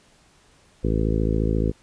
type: harmonic tone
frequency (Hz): 54.3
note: A1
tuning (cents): -22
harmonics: 1 / 2 / 3 / 4 / 5 / 6 / 7 / 8 / 9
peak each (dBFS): -23 / -26 / -28 / -29 / -30 / -31 / -31 / -32 / -33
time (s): 0.83-1.72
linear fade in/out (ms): 20
effects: pink hiss -57 dBFS RMS until 1.82 s + resampled to 22050 Hz